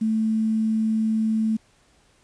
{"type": "tone with quantisation", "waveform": "sine", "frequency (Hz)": 220, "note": "A3", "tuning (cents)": 0, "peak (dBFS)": -19, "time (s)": [0.01, 1.57], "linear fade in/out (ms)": 10, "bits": 8, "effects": ["pink hiss -60 dBFS RMS until 2.23 s", "resampled to 22050 Hz"]}